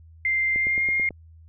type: tone with pitch glide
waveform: sine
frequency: 2093 to 2127 Hz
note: C7 to C7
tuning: 0 to +28 cents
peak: -20 dBFS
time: 0.25-1.09 s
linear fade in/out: 2 ms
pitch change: +28 cents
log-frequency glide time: 0.53-0.85 s
type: click train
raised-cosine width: 2 ms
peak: -24 dBFS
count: 6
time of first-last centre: 0.56-1.107 s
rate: 9.14 Hz
effects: added 81 Hz sine -46 dBFS peak until 1.48 s